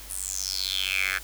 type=tone with high-pass filter sweep; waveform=10% pulse; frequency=95.2 Hz; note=F#2; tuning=50 cents sharp; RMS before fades=-29 dBFS; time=0.09-1.19 s; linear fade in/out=20 ms; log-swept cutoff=10000 to 1700 Hz; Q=6.1; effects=added 50 Hz sine -44 dBFS peak until 1.23 s + white hiss -44 dBFS RMS until 1.23 s